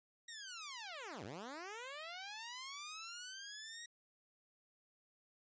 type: linear two-way sweep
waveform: 10% pulse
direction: down then up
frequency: 1905 to 87.31 to 1905 Hz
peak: -38 dBFS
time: 0.28-3.86 s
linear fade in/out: 5 ms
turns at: 1.24 s
effects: resampled to 16000 Hz